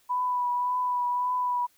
sine tone with vibrato, 987.8 Hz, B5, in tune, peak -24 dBFS, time 0.09-1.67 s, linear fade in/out 20 ms, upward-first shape triangle, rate 1.8 Hz, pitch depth 23 cents each way, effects white hiss -64 dBFS RMS until 1.77 s

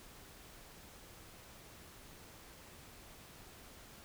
silence, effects pink hiss -56 dBFS RMS until 4.04 s

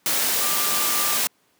sine tone in noise, 1188 Hz, D6, 20 cents sharp, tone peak -30 dBFS, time 0.41-1.17 s, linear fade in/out 0 ms, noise white, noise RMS -22 dBFS, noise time 0.06-1.27 s, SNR -11 dB, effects pink hiss -63 dBFS RMS until 1.59 s + high-pass 200 Hz 12 dB/octave

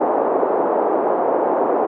pink band-pass noise, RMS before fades -18 dBFS, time 0-1.87 s, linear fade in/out 20 ms, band 360 to 890 Hz, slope 24 dB/octave, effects none

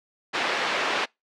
white band-pass noise, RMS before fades -26 dBFS, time 0.33-1.06 s, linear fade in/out 20 ms, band 340 to 2500 Hz, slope 12 dB/octave, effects noise-tail reverb RT60 0.2 s tail -26 dB re dry + low-pass 6000 Hz 12 dB/octave

